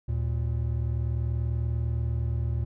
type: tone pair together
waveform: triangle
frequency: 75 / 115.4 Hz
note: D2 / A#2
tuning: +37 / -17 cents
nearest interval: perfect fifth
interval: 746 cents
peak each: -26 dBFS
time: 0.08-2.65 s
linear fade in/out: 10 ms
effects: none